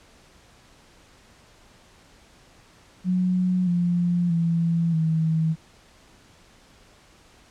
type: tone with pitch steps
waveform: sine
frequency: 182.6 / 174.86 / 167.44 / 160.35 Hz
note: F#3 / F3 / E3 / E3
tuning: -23 / +2 / +27 / -48 cents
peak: -19 dBFS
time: 3.04-5.56 s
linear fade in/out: 50 ms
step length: 630 ms
effects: pink hiss -54 dBFS RMS until 7.5 s + low-pass 8000 Hz 12 dB/octave